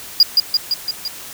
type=tone with echo; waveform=triangle; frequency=4850 Hz; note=D#8; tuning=45 cents flat; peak=-4 dBFS; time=0.2-0.23 s; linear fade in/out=2 ms; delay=170 ms; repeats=5; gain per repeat=-3 dB; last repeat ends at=1.08 s; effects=white hiss -34 dBFS RMS until 1.33 s